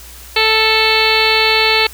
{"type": "harmonic tone", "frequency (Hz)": 440, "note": "A4", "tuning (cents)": 0, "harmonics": [1, 2, 3, 4, 5, 6, 7, 8, 9, 10], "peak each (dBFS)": [-18, -19, -22, -22, -17, -17, -22, -22, -20, -18], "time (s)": [0.36, 1.87], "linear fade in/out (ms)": 5, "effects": ["added 60 Hz sine -37 dBFS peak until 1.93 s", "white hiss -37 dBFS RMS until 1.93 s"]}